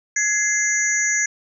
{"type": "tone cluster", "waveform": "sine", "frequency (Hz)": [1682, 2081, 5960, 6670], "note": ["G#6", "C7", "F#8", "G#8"], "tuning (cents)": [22, -10, 12, 7], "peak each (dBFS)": -23, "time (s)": [0.16, 1.26], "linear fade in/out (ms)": 5, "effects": []}